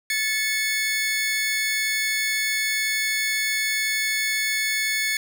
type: tone pair together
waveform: sawtooth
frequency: 1741 / 2194 Hz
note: A6 / C#7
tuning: -19 / -18 cents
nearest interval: major third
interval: 401 cents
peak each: -23 / -20 dBFS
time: 0.1-5.17 s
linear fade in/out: 2 ms
effects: none